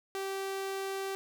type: tone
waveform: sawtooth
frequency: 388.4 Hz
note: G4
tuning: 16 cents flat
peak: -30 dBFS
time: 0.15-1.15 s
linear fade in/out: 0 ms
effects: none